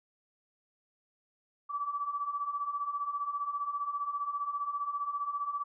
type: beating tone pair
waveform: sine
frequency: 1142 / 1157 Hz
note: D6 / D6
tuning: -49 / -26 cents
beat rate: 15 Hz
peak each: -38 / -33 dBFS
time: 1.69-5.64 s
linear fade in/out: 20 ms
effects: none